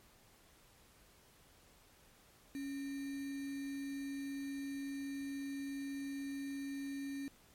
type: tone with sample-and-hold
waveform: sine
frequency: 277.2 Hz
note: C#4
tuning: in tune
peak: -39 dBFS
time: 2.55-7.28 s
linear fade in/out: 0 ms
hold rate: 2100 Hz
effects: pink hiss -65 dBFS RMS until 7.54 s + MP3 64 kbps